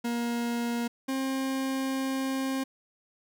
40% pulse tone pair in turn, 236.5 / 266.4 Hz, A#3 / C4, +25 / +31 cents, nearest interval major second, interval 206 cents, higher second, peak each -27 dBFS, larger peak neither, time 0.04-0.88 / 1.08-2.64 s, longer second, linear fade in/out 10 ms, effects none

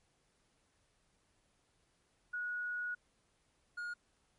sine / triangle tone pair in turn, 1457 / 1433.6 Hz, F#6 / F6, -27 / +45 cents, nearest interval unison, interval 28 cents, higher first, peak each -36 / -37 dBFS, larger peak first, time 2.33-2.95 / 3.77-3.94 s, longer first, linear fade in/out 10 ms, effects pink hiss -75 dBFS RMS until 4.38 s + MP3 48 kbps

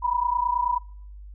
sine tone pair together, 962 / 991.3 Hz, B5 / B5, -46 / +6 cents, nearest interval minor second, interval 52 cents, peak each -24 dBFS, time 0.02-0.79 s, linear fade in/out 20 ms, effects noise-tail reverb RT60 0.6 s tail -24 dB re dry + added 50 Hz sine -39 dBFS peak until 1.34 s

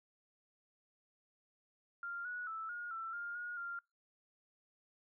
sine tone with pitch steps, 1394 / 1464 / 1317 / 1431 / 1336 / 1407 / 1438 / 1392 Hz, F6 / F#6 / E6 / F6 / E6 / F6 / F#6 / F6, -4 / -19 / -2 / +42 / +23 / +12 / -50 / -6 cents, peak -40 dBFS, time 2.03-3.79 s, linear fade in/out 2 ms, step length 220 ms, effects noise-tail reverb RT60 0.2 s tail -24 dB re dry

